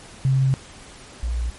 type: tone pair in turn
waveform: sine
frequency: 133.3 / 59.19 Hz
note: C3 / A#1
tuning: +33 / +27 cents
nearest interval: octave + major second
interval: 1406 cents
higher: first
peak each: -15 / -21 dBFS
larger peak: first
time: 0.25-0.54 / 1.23-1.5 s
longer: first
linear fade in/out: 0 ms
effects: pink hiss -43 dBFS RMS until 1.58 s + MP3 48 kbps